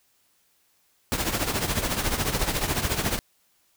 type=noise with tremolo; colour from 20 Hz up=pink; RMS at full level=-23 dBFS; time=1.12-3.19 s; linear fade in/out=0 ms; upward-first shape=triangle; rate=14 Hz; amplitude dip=75%; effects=white hiss -66 dBFS RMS until 3.76 s